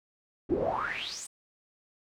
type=noise with band-pass filter sweep; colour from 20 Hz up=brown; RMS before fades=-32 dBFS; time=0.49-1.27 s; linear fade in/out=10 ms; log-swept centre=290 to 9000 Hz; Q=8.4; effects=none